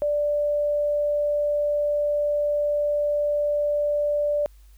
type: tone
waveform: sine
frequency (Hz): 587.3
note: D5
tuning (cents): 0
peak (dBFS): -20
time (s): 0.02-4.46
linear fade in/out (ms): 0
effects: added 50 Hz sine -47 dBFS peak until 4.77 s + white hiss -63 dBFS RMS until 4.77 s